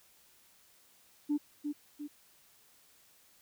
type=tone with echo; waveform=sine; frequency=293.7 Hz; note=D4; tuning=in tune; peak=-26 dBFS; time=1.29-1.38 s; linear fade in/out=20 ms; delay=350 ms; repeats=2; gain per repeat=-6 dB; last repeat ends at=2.08 s; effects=tanh soft clip ceiling -24 dBFS + white hiss -64 dBFS RMS until 3.41 s